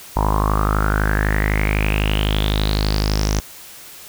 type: tone with low-pass filter sweep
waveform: sawtooth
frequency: 51.91 Hz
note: G#1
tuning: in tune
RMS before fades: -18 dBFS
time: 0.16-3.4 s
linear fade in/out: 0 ms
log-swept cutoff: 930 to 6100 Hz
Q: 8.1
effects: white hiss -39 dBFS RMS until 4.08 s